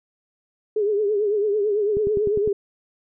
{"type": "tone with vibrato", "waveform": "sine", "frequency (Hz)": 415.3, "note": "G#4", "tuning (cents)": 0, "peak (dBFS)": -18, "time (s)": [0.76, 2.53], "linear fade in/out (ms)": 5, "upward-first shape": "triangle", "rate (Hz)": 9, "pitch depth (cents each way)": 95}
{"type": "click train", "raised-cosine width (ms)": 3, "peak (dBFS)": -17, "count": 6, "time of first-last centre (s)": [1.97, 2.476], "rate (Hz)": 9.89}
{"effects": []}